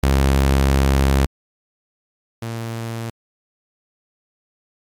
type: tone pair in turn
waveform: sawtooth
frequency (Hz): 67.9 / 114.72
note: C#2 / A#2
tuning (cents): -35 / -27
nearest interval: major sixth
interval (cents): 908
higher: second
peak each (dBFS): -9 / -21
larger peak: first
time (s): 0.03-1.26 / 2.42-3.1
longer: first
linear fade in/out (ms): 5
effects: MP3 96 kbps